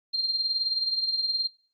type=tone with tremolo; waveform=sine; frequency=4186 Hz; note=C8; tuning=in tune; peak=-21 dBFS; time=0.13-1.48 s; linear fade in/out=20 ms; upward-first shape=triangle; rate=19 Hz; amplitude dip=65%; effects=noise-tail reverb RT60 0.4 s tail -21 dB re dry + Opus 48 kbps